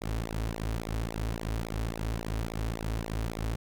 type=tone with flanger; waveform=sawtooth; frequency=55.2 Hz; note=A1; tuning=6 cents sharp; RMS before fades=-33 dBFS; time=0.01-3.56 s; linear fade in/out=10 ms; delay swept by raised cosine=0.62 to 5.92 ms; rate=3.6 Hz; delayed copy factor=-0.9; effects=none